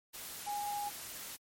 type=tone in noise; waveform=sine; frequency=823 Hz; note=G#5; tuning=16 cents flat; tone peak=-35 dBFS; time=0.46-0.9 s; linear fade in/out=20 ms; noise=white; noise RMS=-45 dBFS; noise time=0.13-1.37 s; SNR=+7 dB; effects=MP3 64 kbps